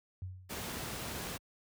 sine tone with exponential decay, 92.5 Hz, F#2, in tune, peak -35 dBFS, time 0.22-0.73 s, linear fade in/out 0 ms, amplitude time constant 110 ms
pink noise, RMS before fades -40 dBFS, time 0.49-1.38 s, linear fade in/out 20 ms
effects high-pass 60 Hz 12 dB/octave

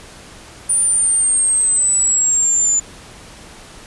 sine exponential sweep, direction down, 9397 to 7040 Hz, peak -12 dBFS, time 0.69-2.8 s, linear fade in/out 10 ms, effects pink hiss -39 dBFS RMS until 3.86 s + resampled to 24000 Hz

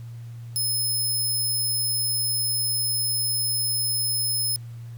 5% pulse tone, 5170 Hz, E8, 34 cents flat, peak -17 dBFS, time 0.56-4.56 s, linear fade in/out 0 ms, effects added 117 Hz sine -35 dBFS peak until 4.97 s + pink hiss -57 dBFS RMS until 4.97 s

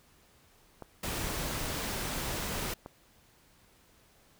clicks, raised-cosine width 1 ms, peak -28 dBFS, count 4, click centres 0.823 / 1.416 / 1.579 / 2.861 s
pink noise, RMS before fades -35 dBFS, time 1.03-2.74 s, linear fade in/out 5 ms
effects pink hiss -63 dBFS RMS until 4.39 s

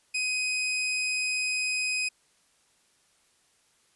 sawtooth tone, 2509 Hz, D#7, 14 cents sharp, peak -23 dBFS, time 0.14-2.09 s, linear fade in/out 10 ms, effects white hiss -66 dBFS RMS until 3.95 s + resampled to 24000 Hz

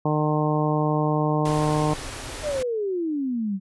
harmonic tone, 151.9 Hz, D#3, 41 cents flat, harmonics 1 / 2 / 3 / 4 / 5 / 6 / 7, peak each -23 / -26 / -28 / -29 / -30 / -31 / -31 dBFS, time 0.05-1.94 s, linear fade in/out 5 ms
pink band-stop noise, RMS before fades -34 dBFS, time 1.45-2.63 s, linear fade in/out 5 ms, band 150 to 230 Hz, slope 96 dB/octave
sine exponential sweep, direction down, 625 to 185.8 Hz, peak -23 dBFS, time 2.42-3.6 s, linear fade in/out 50 ms
effects resampled to 24000 Hz

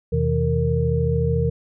sine tone cluster, 82.6 / 127.7 / 161.4 / 462.5 Hz, E2 / C3 / E3 / A#4, +4 / -42 / -36 / -14 cents, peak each -23 dBFS, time 0.12-1.5 s, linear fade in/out 10 ms, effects none

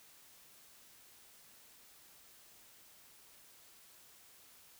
silence, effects white hiss -61 dBFS RMS until 4.79 s

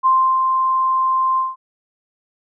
sine tone with ADSR envelope, 1046.5 Hz, C6, in tune, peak -10 dBFS, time 0.03-1.56 s, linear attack 30 ms, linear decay 330 ms, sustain -4 dB, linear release 180 ms, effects none

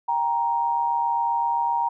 sine tone pair together, 789 / 936.6 Hz, G5 / A#5, +11 / +8 cents, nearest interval minor third, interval 297 cents, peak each -27 / -21 dBFS, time 0.08-1.89 s, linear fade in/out 10 ms, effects none

